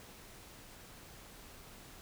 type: silence
effects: pink hiss -54 dBFS RMS until 2.01 s